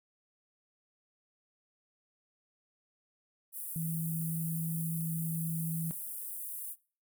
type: high-pass noise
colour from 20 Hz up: pink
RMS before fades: -41 dBFS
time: 3.52-6.76 s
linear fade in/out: 50 ms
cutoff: 9400 Hz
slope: 48 dB/octave
type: tone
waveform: sine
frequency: 163.4 Hz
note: E3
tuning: 15 cents flat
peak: -33 dBFS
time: 3.76-5.91 s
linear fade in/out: 0 ms
effects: noise-tail reverb RT60 0.4 s tail -22 dB re dry